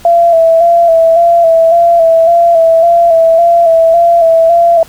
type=tone with vibrato; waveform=sine; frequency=670 Hz; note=E5; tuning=28 cents sharp; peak=-3 dBFS; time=0.05-4.83 s; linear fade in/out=2 ms; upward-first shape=square; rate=1.8 Hz; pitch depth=33 cents each way; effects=pink hiss -37 dBFS RMS until 4.88 s